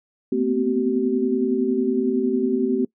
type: tone cluster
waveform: sine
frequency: 224.7 / 244.5 / 255.3 / 382.8 Hz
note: A3 / B3 / C4 / G4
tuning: +37 / -17 / -42 / -41 cents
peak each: -26 / -28 / -22 / -22 dBFS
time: 0.32-2.85 s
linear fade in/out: 5 ms
effects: noise-tail reverb RT60 0.1 s tail -23 dB re dry